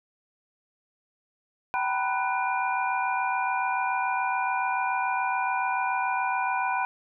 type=tone cluster; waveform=sine; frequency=770 / 926 / 993 / 1483 / 2404 Hz; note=G5 / A#5 / B5 / F#6 / D7; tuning=-31 / -12 / +9 / +4 / +40 cents; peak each=-29 / -34 / -28 / -32 / -34 dBFS; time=1.74-6.85 s; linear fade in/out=0 ms; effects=none